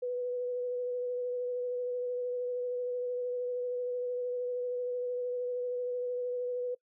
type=tone with vibrato; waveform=sine; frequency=493.9 Hz; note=B4; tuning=in tune; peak=-31 dBFS; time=0.02-6.75 s; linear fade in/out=10 ms; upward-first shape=sine; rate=13 Hz; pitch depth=15 cents each way; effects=noise-tail reverb RT60 0.1 s tail -23 dB re dry